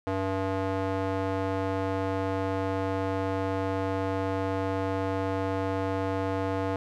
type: tone with band-pass filter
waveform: square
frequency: 96 Hz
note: G2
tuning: 36 cents flat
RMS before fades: -29 dBFS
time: 0.07-6.76 s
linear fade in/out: 0 ms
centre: 630 Hz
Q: 0.93
effects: none